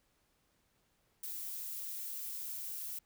violet noise, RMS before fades -42 dBFS, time 1.23-2.99 s, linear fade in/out 5 ms, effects pink hiss -75 dBFS RMS until 3.05 s

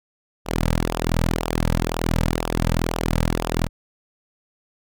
sawtooth tone with flanger, 41.2 Hz, E1, in tune, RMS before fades -22 dBFS, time 0.45-3.69 s, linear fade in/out 50 ms, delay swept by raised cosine 0.46 to 2.86 ms, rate 2 Hz, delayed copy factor -0.75, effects none

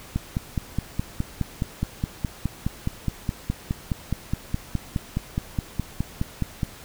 click train, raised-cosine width 5 ms, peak -11 dBFS, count 32, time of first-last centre 0.16-6.632 s, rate 4.79 Hz, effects pink hiss -44 dBFS RMS until 6.84 s

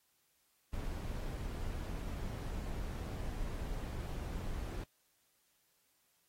brown noise, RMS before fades -40 dBFS, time 0.73-4.84 s, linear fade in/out 5 ms, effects white hiss -75 dBFS RMS until 6.28 s + AAC 48 kbps

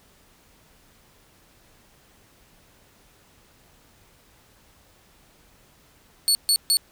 25% pulse tone bursts, 4419 Hz, C#8, 6 cents flat, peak -12 dBFS, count 3, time 6.28-6.77 s, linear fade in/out 0 ms, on 70 ms, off 140 ms, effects pink hiss -57 dBFS RMS until 6.91 s

